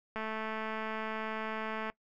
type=click train; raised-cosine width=0.5 ms; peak=-23 dBFS; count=382; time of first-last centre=0.16-1.9 s; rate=219 Hz; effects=noise-tail reverb RT60 0.1 s tail -21 dB re dry